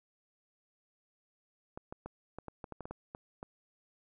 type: clicks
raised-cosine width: 1 ms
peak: -28 dBFS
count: 12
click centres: 1.775 / 1.925 / 2.06 / 2.386 / 2.483 / 2.642 / 2.723 / 2.807 / 2.855 / 2.91 / 3.149 / 3.429 s
effects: none